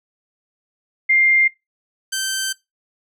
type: tone pair in turn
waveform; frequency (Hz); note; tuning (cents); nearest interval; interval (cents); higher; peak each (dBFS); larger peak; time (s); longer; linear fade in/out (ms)
sine / 10% pulse; 2106 / 1551.9; C7 / G6; +11 / -18; perfect fourth; 529; first; -12; neither; 1.09-1.48 / 2.12-2.53; second; 10
effects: noise-tail reverb RT60 0.2 s tail -21 dB re dry